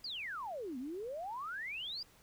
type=exponential two-way sweep; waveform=sine; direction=down then up; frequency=4978 to 240 to 4978 Hz; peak=-39 dBFS; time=0.04-2.03 s; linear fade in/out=5 ms; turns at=0.78 s; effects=pink hiss -64 dBFS RMS until 2.22 s

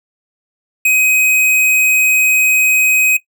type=tone; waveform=square; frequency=2520 Hz; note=D#7; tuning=21 cents sharp; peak=-9 dBFS; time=0.85-3.17 s; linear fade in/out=5 ms; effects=noise-tail reverb RT60 0.1 s tail -17 dB re dry

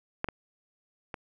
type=clicks; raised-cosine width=0.5 ms; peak=-13 / -18 / -21 dBFS; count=3; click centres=0.244 / 0.287 / 1.142 s; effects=none

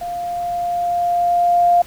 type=tone with level ramp; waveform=sine; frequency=700 Hz; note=F5; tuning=4 cents sharp; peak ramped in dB=-23 to -9 dBFS; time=0.01-1.82 s; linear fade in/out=5 ms; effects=pink hiss -41 dBFS RMS until 1.86 s

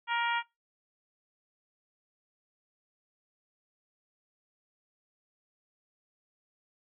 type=harmonic tone; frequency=470.1 Hz; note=A#4; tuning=15 cents sharp; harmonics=2 / 3 / 4 / 5 / 6 / 7; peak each=-30 / -34 / -36 / -38 / -40 / -41 dBFS; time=0.07-0.43 s; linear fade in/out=50 ms; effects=noise-tail reverb RT60 0.2 s tail -21 dB re dry

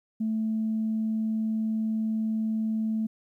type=tone; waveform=sine; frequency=220 Hz; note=A3; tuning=in tune; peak=-24 dBFS; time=0.2-3.07 s; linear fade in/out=10 ms; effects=tanh soft clip ceiling -20 dBFS + 11-bit

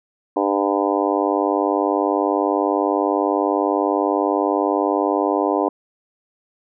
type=harmonic tone; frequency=100 Hz; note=G2; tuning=35 cents sharp; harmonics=3 / 4 / 5 / 6 / 7 / 8 / 9 / 10; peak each=-22 / -23 / -24 / -25 / -25 / -26 / -27 / -27 dBFS; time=0.36-5.69 s; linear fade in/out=5 ms; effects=none

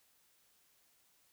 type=silence; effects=white hiss -71 dBFS RMS until 1.32 s

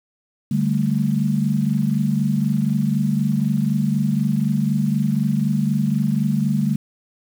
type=chord; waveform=sine; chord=D suspended fourth; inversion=none; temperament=equal; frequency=146.83 / 196 / 220 Hz; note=D3 / G3 / A3; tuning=0 / 0 / 0 cents; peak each=-21 dBFS; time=0.51-6.76 s; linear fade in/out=5 ms; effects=7-bit

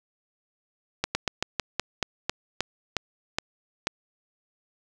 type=slowing click train; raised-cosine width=0.2 ms; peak=-7 dBFS; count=12; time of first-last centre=1.04-3.871 s; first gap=110 ms; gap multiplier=1.16; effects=none

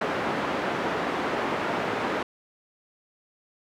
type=band-pass noise; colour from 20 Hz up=pink; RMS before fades=-28 dBFS; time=0.01-2.23 s; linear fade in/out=5 ms; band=270 to 1800 Hz; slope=12 dB/octave; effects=none

